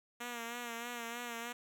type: tone with vibrato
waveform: 5% pulse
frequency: 236.7 Hz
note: A#3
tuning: 27 cents sharp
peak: -29 dBFS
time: 0.2-1.53 s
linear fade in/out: 10 ms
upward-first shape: sine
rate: 3.2 Hz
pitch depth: 46 cents each way
effects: none